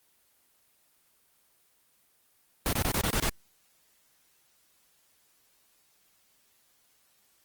pink noise bursts, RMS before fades -27 dBFS, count 7, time 2.66-3.293 s, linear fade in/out 0 ms, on 69 ms, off 25 ms, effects white hiss -67 dBFS RMS until 7.44 s + Opus 24 kbps

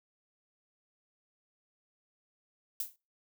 violet noise with exponential decay, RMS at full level -31 dBFS, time 2.8-2.96 s, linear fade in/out 2 ms, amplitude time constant 34 ms, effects noise-tail reverb RT60 0.3 s tail -24 dB re dry

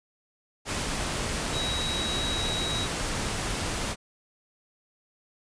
sine tone in noise, 3845 Hz, B7, 47 cents flat, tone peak -30 dBFS, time 1.52-2.88 s, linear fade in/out 50 ms, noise pink, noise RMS -30 dBFS, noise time 0.65-3.96 s, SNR -3 dB, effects resampled to 22050 Hz

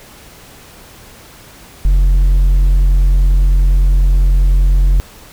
sine tone with hard clipping, 45 Hz, F#1, 47 cents flat, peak -8 dBFS, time 1.85-5 s, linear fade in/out 0 ms, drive 3 dB, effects pink hiss -39 dBFS RMS until 5.32 s

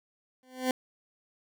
20% pulse tone with exponential growth, 256.2 Hz, C4, 36 cents flat, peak -18 dBFS, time 0.43-0.71 s, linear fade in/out 1 ms, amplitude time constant 59 ms, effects none

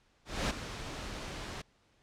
pink noise with ADSR envelope, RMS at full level -30 dBFS, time 0.25-1.62 s, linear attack 250 ms, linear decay 14 ms, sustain -11 dB, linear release 9 ms, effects pink hiss -69 dBFS RMS until 2.02 s + low-pass 6000 Hz 12 dB/octave

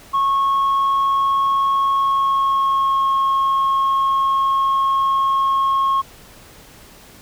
sine tone with pitch glide, 1096 to 1085.3 Hz, C#6 to C#6, -20 to -37 cents, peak -12 dBFS, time 0.13-6.02 s, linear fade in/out 20 ms, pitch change -17 cents, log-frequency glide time 1.93-3.03 s, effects tanh soft clip ceiling -13 dBFS + pink hiss -44 dBFS RMS until 7.21 s

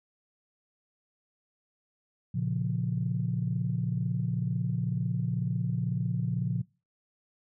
sine chord, Bb minor, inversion none, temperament equal, 116.54 / 138.59 / 174.61 Hz, Bb2 / Db3 / F3, 0 / 0 / 0 cents, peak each -31 dBFS, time 2.34-6.62 s, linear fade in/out 10 ms, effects noise-tail reverb RT60 0.3 s tail -22 dB re dry + tanh soft clip ceiling -17 dBFS

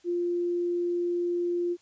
sine tone, 349.2 Hz, F4, in tune, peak -25 dBFS, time 0.04-1.77 s, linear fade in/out 50 ms, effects white hiss -63 dBFS RMS until 1.81 s + resampled to 16000 Hz

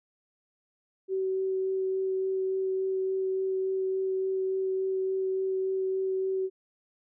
sine tone with vibrato, 380 Hz, F#4, 46 cents sharp, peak -26 dBFS, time 1.08-6.5 s, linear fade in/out 50 ms, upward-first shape sine, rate 3.5 Hz, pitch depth 8 cents each way, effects none

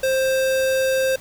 square tone, 527 Hz, C5, 12 cents sharp, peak -18 dBFS, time 0.03-1.16 s, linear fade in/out 5 ms, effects pink hiss -43 dBFS RMS until 1.2 s

